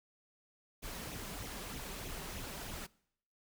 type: noise with flanger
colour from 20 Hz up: pink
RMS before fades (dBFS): -44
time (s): 0.82-2.87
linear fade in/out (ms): 20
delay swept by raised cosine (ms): 0.3 to 5.3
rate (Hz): 3.2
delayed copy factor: +0.6
effects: noise-tail reverb RT60 0.7 s tail -23 dB re dry